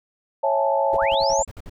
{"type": "chord", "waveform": "sine", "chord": "A major seventh", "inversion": "first", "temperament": "just", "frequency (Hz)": [550, 660, 825, 880], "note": ["C#5", "E5", "G#5", "A5"], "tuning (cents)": [-14, 2, -12, 0], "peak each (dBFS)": [-21, -25, -27, -22], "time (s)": [0.43, 1.43], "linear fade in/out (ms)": 10}
{"type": "noise bursts", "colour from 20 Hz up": "brown", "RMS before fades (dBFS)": -36, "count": 9, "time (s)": [0.93, 1.696], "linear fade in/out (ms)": 2, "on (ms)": 38, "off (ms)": 53}
{"type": "linear sweep", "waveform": "sine", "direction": "up", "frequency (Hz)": [240, 7530], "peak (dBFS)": -25, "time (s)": [0.93, 1.45], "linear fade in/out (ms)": 10}
{"effects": []}